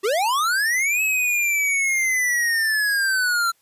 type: linear two-way sweep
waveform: square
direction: up then down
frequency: 363.2 to 2589 to 1351 Hz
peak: -19 dBFS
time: 0.03-3.52 s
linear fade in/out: 20 ms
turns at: 1.02 s
effects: white hiss -63 dBFS RMS until 3.61 s + resampled to 32000 Hz